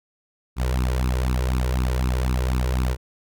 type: tone with flanger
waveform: sawtooth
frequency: 63.1 Hz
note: B1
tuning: 38 cents sharp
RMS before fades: -22 dBFS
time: 0.56-2.97 s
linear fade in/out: 50 ms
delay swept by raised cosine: 0.75 to 2.15 ms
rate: 4 Hz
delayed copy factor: +0.8
effects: none